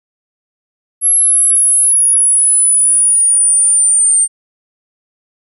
sine linear sweep, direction down, 11175 to 8810 Hz, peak -7 dBFS, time 1.01-4.28 s, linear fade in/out 50 ms, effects none

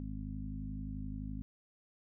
harmonic tone with a mistuned harmonic, 51.7 Hz, G#1, 7 cents flat, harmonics 1 / 2 / 3 / 4 / 5, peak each -42 / -46 / -47 / -46 / -45 dBFS, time 0-1.42 s, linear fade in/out 0 ms, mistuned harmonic 1, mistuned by -25 cents, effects none

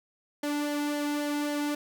sawtooth tone with flanger, 293 Hz, D4, 4 cents flat, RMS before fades -30 dBFS, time 0.43-1.75 s, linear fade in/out 5 ms, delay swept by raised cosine 0.78 to 1.78 ms, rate 3.7 Hz, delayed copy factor -0.5, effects none

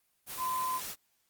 sine tone in noise, 1025 Hz, C6, 36 cents flat, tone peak -30 dBFS, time 0.37-0.81 s, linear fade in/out 50 ms, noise white, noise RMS -40 dBFS, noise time 0.26-0.96 s, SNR +7 dB, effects white hiss -74 dBFS RMS until 1.29 s + Opus 24 kbps

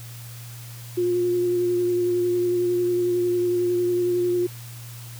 sine tone with vibrato, 354.7 Hz, F4, 27 cents sharp, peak -19 dBFS, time 0.97-4.47 s, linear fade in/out 10 ms, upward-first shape sine, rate 11 Hz, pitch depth 15 cents each way, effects added 118 Hz sine -37 dBFS peak until 5.19 s + white hiss -44 dBFS RMS until 5.19 s

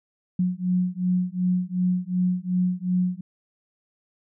sine beating tone pair, 180 / 182.7 Hz, F#3 / F#3, -47 / -22 cents, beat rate 2.7 Hz, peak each -24 dBFS, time 0.39-3.21 s, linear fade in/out 5 ms, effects none

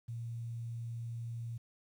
sine tone with quantisation, 116.54 Hz, A#2, in tune, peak -38 dBFS, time 0.08-1.58 s, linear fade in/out 10 ms, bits 11, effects none

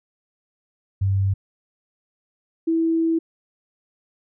sine tone pair in turn, 97.4 / 327.6 Hz, G2 / E4, -11 / -11 cents, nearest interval octave + major sixth, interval 2100 cents, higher second, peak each -17 dBFS, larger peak neither, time 1.01-1.34 / 2.67-3.19 s, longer second, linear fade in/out 10 ms, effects none

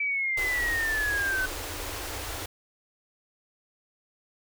sine exponential sweep, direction down, 2314 to 1506 Hz, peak -25 dBFS, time 0-1.46 s, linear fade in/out 5 ms
pink band-stop noise, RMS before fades -35 dBFS, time 0.37-2.46 s, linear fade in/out 5 ms, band 110 to 270 Hz, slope 96 dB/octave
effects none

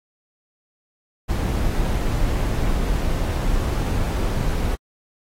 brown noise, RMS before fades -21 dBFS, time 1.28-4.76 s, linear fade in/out 20 ms, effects AAC 48 kbps

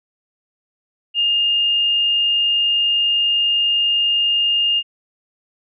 sine tone, 2825 Hz, F7, 19 cents sharp, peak -14 dBFS, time 1.14-4.83 s, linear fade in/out 50 ms, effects none

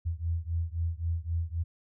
sine beating tone pair, 82 / 85.8 Hz, E2 / F2, -9 / -30 cents, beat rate 3.8 Hz, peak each -31 / -32 dBFS, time 0.05-1.64 s, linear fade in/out 20 ms, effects none

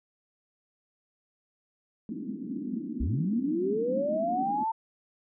pink band-pass noise, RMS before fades -35 dBFS, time 2.09-4.64 s, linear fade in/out 2 ms, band 200 to 300 Hz, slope 48 dB/octave
sine linear sweep, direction up, 52.6 to 911 Hz, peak -26 dBFS, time 3-4.72 s, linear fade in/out 10 ms
effects none

